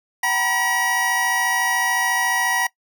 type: tone cluster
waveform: square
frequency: 761 / 934 / 988 / 1923 Hz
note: F#5 / A#5 / B5 / B6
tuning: +48 / +3 / 0 / -47 cents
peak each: -27 / -28 / -28 / -21 dBFS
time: 0.23-2.67 s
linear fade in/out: 5 ms
effects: noise-tail reverb RT60 0.1 s tail -21 dB re dry